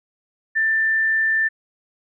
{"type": "tone", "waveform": "sine", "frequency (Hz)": 1778, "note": "A6", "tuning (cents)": 18, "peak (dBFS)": -16, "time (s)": [0.55, 1.49], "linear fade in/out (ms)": 20, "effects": []}